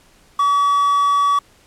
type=tone with quantisation; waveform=triangle; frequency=1140 Hz; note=C#6; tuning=48 cents sharp; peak=-11 dBFS; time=0.39-1.39 s; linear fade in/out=5 ms; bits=6; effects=pink hiss -52 dBFS RMS until 1.66 s + low-pass 11000 Hz 12 dB/octave